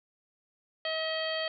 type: harmonic tone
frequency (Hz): 638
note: D#5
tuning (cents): +43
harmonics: 1 / 2 / 3 / 4 / 5 / 6 / 7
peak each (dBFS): -33 / -42 / -37 / -43 / -36 / -48 / -40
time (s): 0.85-1.48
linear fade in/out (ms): 2
effects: none